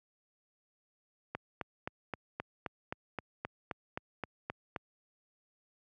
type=click train; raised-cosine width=0.5 ms; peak=-21 dBFS; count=14; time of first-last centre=1.35-4.762 s; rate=3.81 Hz; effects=high-pass 80 Hz 12 dB/octave